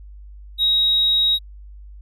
triangle tone, 3800 Hz, A#7, 33 cents sharp, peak -11 dBFS, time 0.58-1.39 s, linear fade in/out 50 ms, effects tanh soft clip ceiling -12 dBFS + added 50 Hz sine -37 dBFS peak until 2.01 s

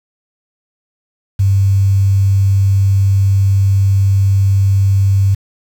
sine tone with quantisation, 98 Hz, G2, in tune, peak -8 dBFS, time 1.39-5.35 s, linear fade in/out 10 ms, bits 6, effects none

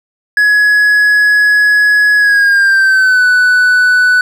triangle tone with pitch glide, 1682 to 1489.9 Hz, G#6 to F#6, +22 to +12 cents, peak -4 dBFS, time 0.37-4.21 s, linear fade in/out 2 ms, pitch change -210 cents, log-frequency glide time 2.17-3.25 s, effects none

